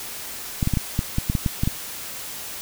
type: clicks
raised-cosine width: 5 ms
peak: -8 dBFS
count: 11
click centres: 0.628 / 0.674 / 0.737 / 0.772 / 0.991 / 1.184 / 1.299 / 1.352 / 1.462 / 1.635 / 1.675 s
effects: white hiss -34 dBFS RMS until 2.61 s